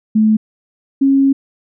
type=tone pair in turn; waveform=sine; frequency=216.7 / 273 Hz; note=A3 / C#4; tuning=-26 / -26 cents; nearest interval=major third; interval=400 cents; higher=second; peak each=-8 dBFS; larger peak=neither; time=0.15-0.37 / 1.01-1.33 s; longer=second; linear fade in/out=10 ms; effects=none